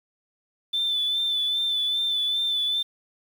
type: tone with vibrato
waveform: sine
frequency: 3520 Hz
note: A7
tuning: in tune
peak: -21 dBFS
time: 0.73-2.83 s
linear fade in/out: 10 ms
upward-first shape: sine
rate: 2.5 Hz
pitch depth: 32 cents each way
effects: tanh soft clip ceiling -18 dBFS + 8-bit